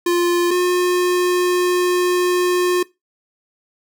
square tone pair in turn, 349.2 / 358.6 Hz, F4 / F4, 0 / +46 cents, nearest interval unison, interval 46 cents, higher second, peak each -15 dBFS, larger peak neither, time 0.06-0.51 / 0.51-2.83 s, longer second, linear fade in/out 5 ms, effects noise-tail reverb RT60 0.2 s tail -20 dB re dry

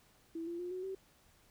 sine tone with pitch steps, 329.6 / 342.2 / 355.3 / 368.9 / 383 Hz, E4 / F4 / F4 / F#4 / G4, 0 / -35 / +30 / -5 / -40 cents, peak -38 dBFS, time 0.35-0.95 s, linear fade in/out 5 ms, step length 120 ms, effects pink hiss -67 dBFS RMS until 1.5 s

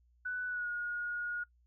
sine tone with pitch glide, 1490 to 1440.1 Hz, F#6 to F#6, +12 to -47 cents, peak -34 dBFS, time 0.25-1.44 s, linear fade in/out 10 ms, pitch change -59 cents, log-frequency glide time 0.47-0.69 s, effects noise-tail reverb RT60 0.1 s tail -23 dB re dry + added 60 Hz sine -65 dBFS peak until 1.66 s

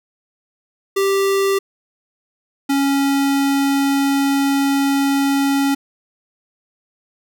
square tone pair in turn, 392 / 277.2 Hz, G4 / C#4, 0 / 0 cents, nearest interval tritone, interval 600 cents, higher first, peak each -15 dBFS, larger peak neither, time 0.96-1.59 / 2.69-5.75 s, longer second, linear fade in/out 10 ms, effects none

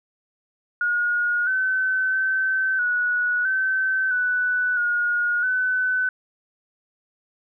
sine tone with pitch steps, 1439 / 1524 / 1537 / 1465 / 1537 / 1488 / 1437 / 1508 Hz, F#6 / G6 / G6 / F#6 / G6 / F#6 / F6 / F#6, -49 / -49 / -35 / -18 / -35 / +9 / +49 / +32 cents, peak -19 dBFS, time 0.81-6.09 s, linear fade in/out 2 ms, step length 660 ms, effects none

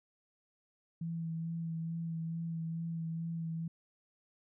sine tone with vibrato, 164.81 Hz, E3, in tune, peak -35 dBFS, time 1.01-3.68 s, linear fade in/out 5 ms, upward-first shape sine, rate 2.3 Hz, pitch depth 19 cents each way, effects none

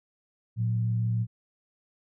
sine tone pair together, 114.27 / 181.2 Hz, A#2 / F#3, -34 / -36 cents, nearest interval minor sixth, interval 798 cents, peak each -24 / -35 dBFS, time 0.56-1.27 s, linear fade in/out 50 ms, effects none

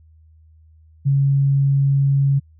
sine tone, 138.5 Hz, C#3, 1 cent flat, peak -13 dBFS, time 1.05-2.4 s, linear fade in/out 20 ms, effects added 79 Hz sine -47 dBFS peak until 2.59 s

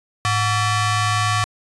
sawtooth ring-modulated tone, 622.3 Hz, D#5, in tune, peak -10 dBFS, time 0.25-1.44 s, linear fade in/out 0 ms, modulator 515 Hz, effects resampled to 22050 Hz

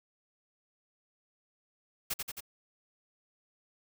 white noise with echo, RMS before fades -33 dBFS, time 2.1-2.14 s, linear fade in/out 10 ms, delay 89 ms, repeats 3, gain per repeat -3 dB, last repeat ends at 2.407 s, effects none

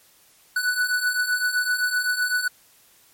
square beating tone pair, 1480 / 1487.8 Hz, F#6 / F#6, 0 / +9 cents, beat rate 7.8 Hz, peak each -27 / -23 dBFS, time 0.56-2.48 s, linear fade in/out 5 ms, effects white hiss -56 dBFS RMS until 3.13 s + MP3 64 kbps

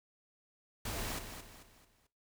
pink noise with echo, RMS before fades -39 dBFS, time 0.85-1.19 s, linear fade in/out 5 ms, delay 220 ms, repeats 4, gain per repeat -8 dB, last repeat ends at 2.07 s, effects noise-tail reverb RT60 0.3 s tail -17 dB re dry

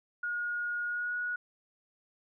sine tone with pitch glide, 1437 to 1457.9 Hz, F6 to F#6, +49 to -26 cents, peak -31 dBFS, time 0.23-1.36 s, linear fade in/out 5 ms, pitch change +25 cents, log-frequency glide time 0.85-1.15 s, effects none

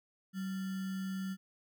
sine tone with sample-and-hold, 190.3 Hz, F#3, 49 cents sharp, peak -35 dBFS, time 0.33-1.37 s, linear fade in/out 50 ms, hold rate 1575 Hz, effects none

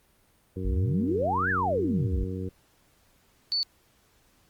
harmonic tone, 93.4 Hz, F#2, 17 cents sharp, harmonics 1 / 2 / 3 / 4 / 5, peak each -33 / -36 / -38 / -39 / -40 dBFS, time 0.56-2.49 s, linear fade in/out 5 ms
sine exponential two-way sweep, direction up then down, 44.68 to 1777 to 44.68 Hz, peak -24 dBFS, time 0.64-2.25 s, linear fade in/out 20 ms, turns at 1.5 s
sine tone, 4484 Hz, C#8, 19 cents sharp, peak -24 dBFS, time 3.52-3.63 s, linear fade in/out 0 ms
effects pink hiss -64 dBFS RMS until 4.49 s + Opus 32 kbps

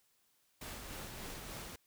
pink noise with tremolo, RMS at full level -45 dBFS, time 0.61-1.76 s, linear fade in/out 5 ms, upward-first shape sine, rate 3.4 Hz, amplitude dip 30%, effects white hiss -74 dBFS RMS until 1.86 s

